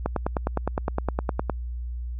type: click train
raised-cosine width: 1 ms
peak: -10 dBFS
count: 15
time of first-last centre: 0.06-1.497 s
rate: 9.74 Hz
effects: added 60 Hz sine -29 dBFS peak until 2.19 s